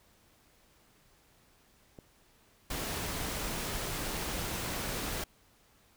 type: click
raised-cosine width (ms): 2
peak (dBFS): -34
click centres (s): 1.988
type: noise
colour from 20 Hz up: pink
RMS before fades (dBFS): -36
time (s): 2.7-5.24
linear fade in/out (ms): 5
effects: pink hiss -65 dBFS RMS until 5.96 s

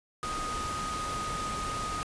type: tone in noise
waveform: sine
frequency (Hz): 1244.5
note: D#6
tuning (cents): 0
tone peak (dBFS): -33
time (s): 0.23-2.03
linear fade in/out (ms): 0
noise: pink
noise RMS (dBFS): -37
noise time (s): 0.23-2.03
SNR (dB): +1
effects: resampled to 22050 Hz

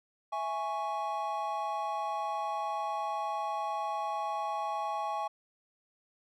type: chord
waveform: triangle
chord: C# minor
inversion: first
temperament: equal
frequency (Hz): 659.3 / 830.6 / 1108.7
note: E5 / G#5 / C#6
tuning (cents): 0 / 0 / 0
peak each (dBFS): -37 / -32 / -35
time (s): 0.32-5.28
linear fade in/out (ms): 10
effects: none

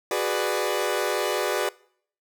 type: chord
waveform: sawtooth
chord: G# half-diminished seventh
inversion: third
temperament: equal with one note detuned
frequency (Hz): 370 / 415.3 / 493.9 / 593.1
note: F#4 / G#4 / B4 / D5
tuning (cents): 0 / 0 / 0 / +17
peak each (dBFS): -25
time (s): 0.11-1.69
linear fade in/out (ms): 2
effects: noise-tail reverb RT60 0.6 s tail -23 dB re dry

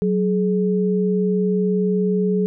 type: tone pair together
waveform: sine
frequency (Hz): 186.18 / 422.7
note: F#3 / G#4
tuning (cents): +11 / +31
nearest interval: octave + major second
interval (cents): 1420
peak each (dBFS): -18 / -20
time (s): 0.02-2.46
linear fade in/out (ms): 0
effects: none

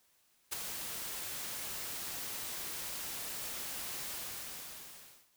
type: noise with ADSR envelope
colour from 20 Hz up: white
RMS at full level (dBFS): -34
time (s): 0.51-5.29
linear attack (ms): 20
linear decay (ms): 9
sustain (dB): -7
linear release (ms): 1200
effects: white hiss -71 dBFS RMS until 5.36 s

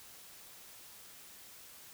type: silence
effects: white hiss -54 dBFS RMS until 1.93 s

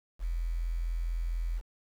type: tone with quantisation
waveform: sine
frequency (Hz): 42.16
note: E1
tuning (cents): +40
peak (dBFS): -29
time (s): 0.19-1.62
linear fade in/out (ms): 50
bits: 9
effects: none

